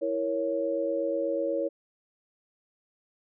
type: chord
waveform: sine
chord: A# diminished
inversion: second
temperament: equal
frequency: 329.6 / 466.2 / 554.4 Hz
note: E4 / A#4 / C#5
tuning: 0 / 0 / 0 cents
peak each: -32 / -32 / -28 dBFS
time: 0.01-1.69 s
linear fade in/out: 20 ms
effects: none